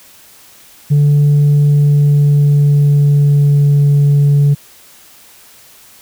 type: tone with pitch glide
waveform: sine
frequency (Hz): 145.6 to 143.51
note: D3 to D3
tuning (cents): -15 to -40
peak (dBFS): -4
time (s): 0.9-4.55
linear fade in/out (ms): 20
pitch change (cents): -25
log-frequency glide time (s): 1.58-3.87
effects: tanh soft clip ceiling -5 dBFS + white hiss -42 dBFS RMS until 6.01 s